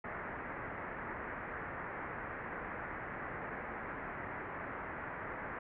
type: low-pass noise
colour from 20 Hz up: white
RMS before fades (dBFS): -43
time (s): 0.04-5.59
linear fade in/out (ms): 5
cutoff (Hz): 2000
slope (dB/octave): 48
effects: none